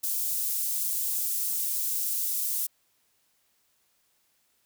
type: high-pass noise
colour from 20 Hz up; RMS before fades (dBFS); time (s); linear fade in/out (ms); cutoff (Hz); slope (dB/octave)
white; -29; 0.03-2.67; 10; 8400; 12
effects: white hiss -70 dBFS RMS until 4.65 s